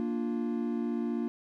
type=chord; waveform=triangle; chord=Bb major; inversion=none; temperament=equal; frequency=233.1 / 293.7 / 349.2 Hz; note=Bb3 / D4 / F4; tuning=0 / 0 / 0 cents; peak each=-29 / -34 / -34 dBFS; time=0-1.28 s; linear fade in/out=0 ms; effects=none